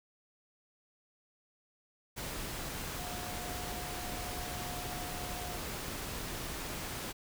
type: tone in noise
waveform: sine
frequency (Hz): 718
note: F5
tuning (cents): +48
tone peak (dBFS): -45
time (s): 2.97-5.59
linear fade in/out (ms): 20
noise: pink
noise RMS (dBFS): -40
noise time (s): 2.16-7.13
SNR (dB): -8
effects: none